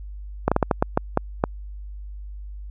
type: slowing click train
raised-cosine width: 1 ms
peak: -3 dBFS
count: 9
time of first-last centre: 0.48-1.439 s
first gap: 36 ms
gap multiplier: 1.33
effects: added 50 Hz sine -33 dBFS peak until 2.7 s